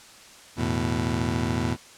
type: chord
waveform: 20% pulse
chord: E suspended fourth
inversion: none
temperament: just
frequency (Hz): 82.41 / 109.88 / 123.61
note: E2 / A2 / B2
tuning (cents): 0 / -2 / +2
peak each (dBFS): -24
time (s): 0.56-1.77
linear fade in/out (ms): 50
effects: white hiss -48 dBFS RMS until 1.97 s + low-pass 8000 Hz 12 dB/octave